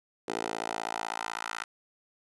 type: tone with high-pass filter sweep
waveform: 10% pulse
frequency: 56 Hz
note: A1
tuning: 31 cents sharp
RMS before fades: -35 dBFS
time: 0.28-1.64 s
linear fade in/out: 5 ms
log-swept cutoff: 440 to 1300 Hz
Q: 2
effects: resampled to 22050 Hz